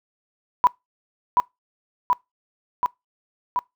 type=tone with echo; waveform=sine; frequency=987.8 Hz; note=B5; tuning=in tune; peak=-11 dBFS; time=0.64-0.67 s; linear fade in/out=0 ms; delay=730 ms; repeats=4; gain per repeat=-2 dB; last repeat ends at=3.59 s; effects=noise-tail reverb RT60 0.2 s tail -24 dB re dry